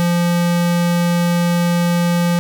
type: tone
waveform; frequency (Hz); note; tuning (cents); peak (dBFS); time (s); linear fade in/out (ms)
square; 173.2; F3; -14; -14; 0-2.39; 0
effects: none